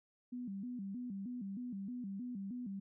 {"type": "tone with vibrato", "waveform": "sine", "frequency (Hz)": 220, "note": "A3", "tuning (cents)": 0, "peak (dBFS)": -40, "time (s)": [0.32, 2.8], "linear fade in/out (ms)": 10, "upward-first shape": "square", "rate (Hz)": 3.2, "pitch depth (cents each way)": 200, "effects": []}